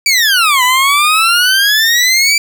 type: exponential two-way sweep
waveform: 20% pulse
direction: down then up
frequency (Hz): 2349 to 984 to 2349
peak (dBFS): -3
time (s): 0.06-2.38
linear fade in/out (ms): 2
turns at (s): 0.63
effects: none